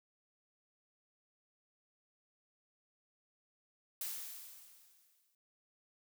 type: noise with exponential decay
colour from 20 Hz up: blue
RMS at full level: -39 dBFS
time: 4.01-5.35 s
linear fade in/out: 2 ms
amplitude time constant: 290 ms
effects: none